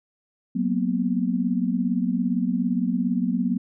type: tone cluster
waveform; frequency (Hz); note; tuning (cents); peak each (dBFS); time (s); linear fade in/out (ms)
sine; 185.6 / 232.4 / 249.9; F#3 / A#3 / B3; +6 / -5 / +21; -25; 0.55-3.58; 10
effects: none